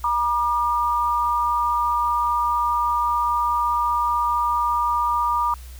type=tone pair together; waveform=sine; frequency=957.1 / 1201 Hz; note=A#5 / D6; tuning=+45 / +38 cents; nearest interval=major third; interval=393 cents; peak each=-21 dBFS; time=0.04-5.54 s; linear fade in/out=2 ms; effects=added 62 Hz sine -36 dBFS peak until 5.79 s + white hiss -48 dBFS RMS until 5.79 s